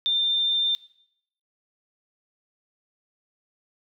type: tone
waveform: sine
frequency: 3593 Hz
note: A7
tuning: 36 cents sharp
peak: -20 dBFS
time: 0.06-0.75 s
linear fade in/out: 0 ms
effects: noise-tail reverb RT60 0.7 s tail -17 dB re dry